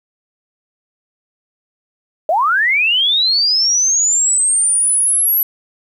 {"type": "linear sweep", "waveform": "sine", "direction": "up", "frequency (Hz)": [590, 11840], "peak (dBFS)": -11, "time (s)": [2.29, 5.43], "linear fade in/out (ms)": 2, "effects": ["8-bit"]}